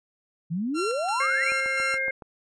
sine exponential sweep, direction up, 154.5 to 2568 Hz, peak -25 dBFS, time 0.5-1.52 s, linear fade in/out 20 ms
sawtooth tone with tremolo, 1368 Hz, F6, 36 cents flat, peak -24 dBFS, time 0.74-1.99 s, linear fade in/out 50 ms, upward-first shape square, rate 2.9 Hz, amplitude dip 45%
harmonic tone, 532 Hz, C5, 29 cents sharp, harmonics 1 / 3 / 4, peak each -33 / -30 / -26 dBFS, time 1.2-2.11 s, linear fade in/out 5 ms
click train, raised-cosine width 1 ms, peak -27 dBFS, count 6, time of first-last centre 1.52-2.222 s, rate 7.12 Hz
effects resampled to 22050 Hz

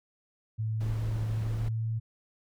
sine tone with pitch glide, 110 to 112.25 Hz, A2 to A2, 0 to +35 cents, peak -28 dBFS, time 0.58-2 s, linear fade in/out 20 ms, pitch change +35 cents, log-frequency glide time 1.35-1.75 s
brown noise, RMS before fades -38 dBFS, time 0.8-1.69 s, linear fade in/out 10 ms
effects none

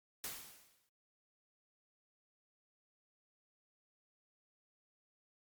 white noise with exponential decay, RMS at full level -41 dBFS, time 0.24-0.89 s, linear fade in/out 1 ms, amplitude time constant 140 ms, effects noise-tail reverb RT60 0.2 s tail -23 dB re dry + MP3 96 kbps

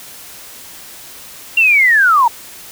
sine linear sweep, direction down, 2785 to 890 Hz, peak -7 dBFS, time 1.57-2.28 s, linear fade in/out 5 ms, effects white hiss -35 dBFS RMS until 2.71 s

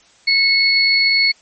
sine tone pair together, 2196 / 4392 Hz, C#7 / C#8, -17 / -17 cents, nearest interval octave, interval 1200 cents, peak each -14 dBFS, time 0.27-1.32 s, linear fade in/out 10 ms, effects white hiss -51 dBFS RMS until 1.41 s + MP3 32 kbps

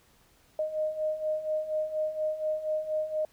sine beating tone pair, 616 / 620.2 Hz, D#5 / D#5, -17 / -6 cents, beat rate 4.2 Hz, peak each -34 / -29 dBFS, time 0.59-3.25 s, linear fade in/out 2 ms, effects pink hiss -63 dBFS RMS until 3.32 s

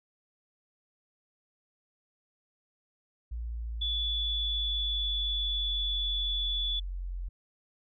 sine exponential sweep, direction down, 58.27 to 44 Hz, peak -33 dBFS, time 3.31-7.29 s, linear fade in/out 10 ms
sine tone, 3446 Hz, A7, 37 cents flat, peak -29 dBFS, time 3.81-6.8 s, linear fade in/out 10 ms
effects none

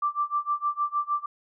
sine tone with tremolo, 1174.7 Hz, D6, in tune, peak -21 dBFS, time 0.02-1.26 s, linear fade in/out 5 ms, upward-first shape sine, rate 6.5 Hz, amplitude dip 95%, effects none

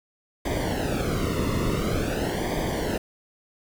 brown noise with flanger, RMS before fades -26 dBFS, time 0.45-2.98 s, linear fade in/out 5 ms, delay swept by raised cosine 0.73 to 1.28 ms, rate 0.47 Hz, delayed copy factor -0.85, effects none

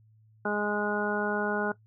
harmonic tone, 207.7 Hz, G#3, in tune, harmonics 1 / 2 / 3 / 4 / 5 / 6 / 7, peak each -33 / -32 / -35 / -35 / -40 / -42 / -32 dBFS, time 0.45-1.72 s, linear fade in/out 5 ms, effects noise-tail reverb RT60 0.1 s tail -17 dB re dry + added 109 Hz sine -57 dBFS peak until 1.86 s

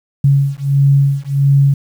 sine beating tone pair, 138.59 / 140.09 Hz, C#3 / C#3, 0 / +19 cents, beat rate 1.5 Hz, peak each -12 dBFS, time 0.24-1.74 s, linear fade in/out 5 ms, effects 7-bit

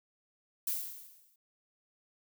violet noise with exponential decay, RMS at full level -31 dBFS, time 0.67-1.36 s, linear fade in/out 5 ms, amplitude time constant 150 ms, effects none

